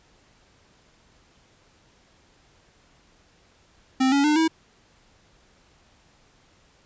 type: tone with pitch steps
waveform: square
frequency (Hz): 261.9 / 280.7 / 300.8 / 322.4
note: C4 / C#4 / D4 / E4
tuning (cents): +2 / +22 / +42 / -38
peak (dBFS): -18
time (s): 4-4.48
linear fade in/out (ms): 10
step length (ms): 120
effects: pink hiss -59 dBFS RMS until 6.85 s + resampled to 16000 Hz